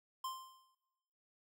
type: tone with exponential decay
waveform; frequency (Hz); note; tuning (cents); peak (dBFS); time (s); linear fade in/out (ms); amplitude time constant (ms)
square; 1046.5; C6; 0; -38; 0.24-0.75; 5; 110
effects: noise-tail reverb RT60 1.0 s tail -18 dB re dry